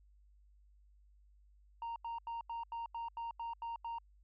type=tone bursts; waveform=sine; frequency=928 Hz; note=A#5; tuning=8 cents flat; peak=-36 dBFS; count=10; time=1.82-3.985 s; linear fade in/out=2 ms; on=140 ms; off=85 ms; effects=tanh soft clip ceiling -38 dBFS + added 50 Hz sine -62 dBFS peak until 4.23 s